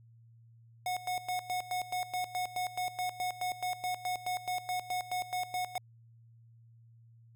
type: tone with tremolo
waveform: square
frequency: 730 Hz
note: F#5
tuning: 24 cents flat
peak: -32 dBFS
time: 0.86-5.78 s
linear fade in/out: 2 ms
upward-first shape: square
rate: 4.7 Hz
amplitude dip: 80%
effects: added 115 Hz sine -56 dBFS peak until 7.35 s